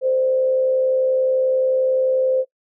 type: tone with frequency modulation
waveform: sine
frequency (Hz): 519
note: C5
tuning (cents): -14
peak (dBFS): -15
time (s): 0.01-2.45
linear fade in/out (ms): 50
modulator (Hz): 71.4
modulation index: 0.32
effects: noise-tail reverb RT60 0.1 s tail -21 dB re dry